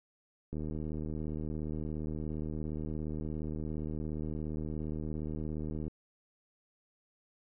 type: click train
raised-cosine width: 3 ms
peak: -26 dBFS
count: 414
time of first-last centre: 0.53-5.88 s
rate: 77.2 Hz
effects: none